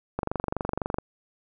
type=click train; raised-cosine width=1 ms; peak=-13 dBFS; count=20; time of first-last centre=0.19-0.985 s; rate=23.9 Hz; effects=none